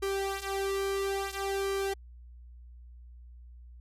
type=tone with flanger; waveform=sawtooth; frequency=392 Hz; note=G4; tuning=in tune; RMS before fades=-32 dBFS; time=0.02-1.94 s; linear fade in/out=10 ms; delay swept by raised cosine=1.4 to 4 ms; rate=0.59 Hz; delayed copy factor=-0.8; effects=added 60 Hz sine -47 dBFS peak until 3.8 s + resampled to 32000 Hz